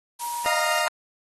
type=tone; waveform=sine; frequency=951 Hz; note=A#5; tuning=34 cents sharp; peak=-28 dBFS; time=0.19-0.6 s; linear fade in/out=50 ms
type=noise; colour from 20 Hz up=blue; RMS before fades=-33 dBFS; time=0.19-0.81 s; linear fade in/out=10 ms
type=chord; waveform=20% pulse; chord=Eb suspended second; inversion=none; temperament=equal with one note detuned; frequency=616.2 / 698.5 / 932.3 Hz; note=Eb5 / F5 / Bb5; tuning=-17 / 0 / 0 cents; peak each=-22 dBFS; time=0.46-0.88 s; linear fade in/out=0 ms
effects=AAC 32 kbps